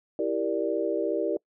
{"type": "chord", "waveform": "sine", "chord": "E half-diminished seventh", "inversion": "none", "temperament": "equal", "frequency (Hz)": [329.6, 392, 466.2, 587.3], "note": ["E4", "G4", "Bb4", "D5"], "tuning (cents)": [0, 0, 0, 0], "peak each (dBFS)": -30, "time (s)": [0.19, 1.37], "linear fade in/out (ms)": 2, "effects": ["noise-tail reverb RT60 0.1 s tail -26 dB re dry"]}